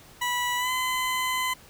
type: tone with pitch glide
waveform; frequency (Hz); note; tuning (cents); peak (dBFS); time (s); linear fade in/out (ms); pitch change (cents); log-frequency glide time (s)
20% pulse; 980 to 1019.3; B5 to C6; -14 to -46; -20; 0.21-1.54; 10; +68; 0.57-0.71
effects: pink hiss -51 dBFS RMS until 1.69 s